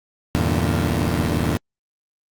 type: chord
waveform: 20% pulse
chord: E half-diminished seventh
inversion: none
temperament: equal with one note detuned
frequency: 82.41 / 99.94 / 116.54 / 146.83 Hz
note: E2 / G2 / Bb2 / D3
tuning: 0 / +34 / 0 / 0 cents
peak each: -16 / -21 / -19 / -21 dBFS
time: 0.35-1.57 s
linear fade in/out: 0 ms
effects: Opus 48 kbps